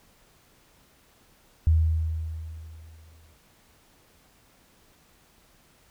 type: tone with exponential decay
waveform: sine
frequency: 80.1 Hz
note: E2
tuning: 49 cents flat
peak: -15 dBFS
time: 1.67-3.33 s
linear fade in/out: 0 ms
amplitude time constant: 360 ms
effects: pink hiss -60 dBFS RMS until 5.9 s